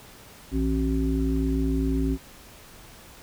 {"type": "harmonic tone with a mistuned harmonic", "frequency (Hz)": 53.8, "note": "A1", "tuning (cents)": -38, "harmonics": [1, 3, 5, 7], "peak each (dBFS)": [-25, -31, -25, -33], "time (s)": [0.51, 2.18], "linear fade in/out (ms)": 50, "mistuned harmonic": 1, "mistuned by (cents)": 140, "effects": ["pink hiss -48 dBFS RMS until 3.22 s"]}